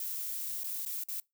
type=noise with dropouts; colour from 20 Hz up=violet; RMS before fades=-37 dBFS; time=0-1.2 s; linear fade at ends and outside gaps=1 ms; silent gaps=0.634-0.643 / 0.851-0.861 / 1.037-1.086 s; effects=noise-tail reverb RT60 0.2 s tail -24 dB re dry